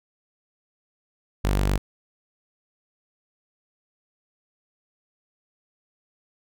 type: tone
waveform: sawtooth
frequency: 49 Hz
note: G1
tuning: in tune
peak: -16 dBFS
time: 1.44-1.78 s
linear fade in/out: 10 ms
effects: none